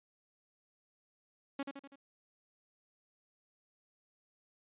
sawtooth tone with echo, 277.2 Hz, C#4, in tune, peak -31 dBFS, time 1.59-1.63 s, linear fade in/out 5 ms, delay 82 ms, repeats 4, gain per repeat -5 dB, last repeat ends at 1.958 s, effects resampled to 8000 Hz

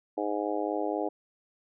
harmonic tone, 103.83 Hz, G#2, in tune, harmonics 3 / 4 / 5 / 6 / 7 / 8, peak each -33 / -34 / -35 / -36 / -36 / -37 dBFS, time 0.17-1.09 s, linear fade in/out 10 ms, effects none

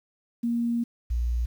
sine tone pair in turn, 235.1 / 59.2 Hz, A#3 / A#1, +15 / +27 cents, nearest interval 2 octaves, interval 2388 cents, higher first, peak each -23 dBFS, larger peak neither, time 0.43-0.84 / 1.1-1.46 s, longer first, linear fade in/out 10 ms, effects 9-bit

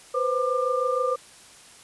sine tone cluster, 495.6 / 522 / 1196 Hz, B4 / C5 / D6, +6 / -4 / +31 cents, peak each -26 dBFS, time 0.14-1.16 s, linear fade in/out 10 ms, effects white hiss -49 dBFS RMS until 1.83 s + resampled to 24000 Hz

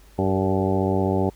harmonic tone with a mistuned harmonic, 95.6 Hz, G2, 43 cents flat, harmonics 1 / 2 / 3 / 4 / 5 / 6 / 7 / 8 / 9, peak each -25 / -25 / -27 / -25 / -30 / -30 / -33 / -31 / -32 dBFS, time 0.18-1.3 s, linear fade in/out 10 ms, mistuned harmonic 5, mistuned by -47 cents, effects added 50 Hz sine -48 dBFS peak until 1.35 s + pink hiss -55 dBFS RMS until 1.35 s

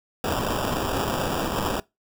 white noise with sample-and-hold, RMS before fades -26 dBFS, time 0.24-1.8 s, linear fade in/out 0 ms, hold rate 2100 Hz, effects noise-tail reverb RT60 0.2 s tail -22 dB re dry

